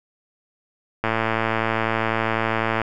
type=click train; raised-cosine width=0.5 ms; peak=-6 dBFS; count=200; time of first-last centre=1.04-2.817 s; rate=112 Hz; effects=none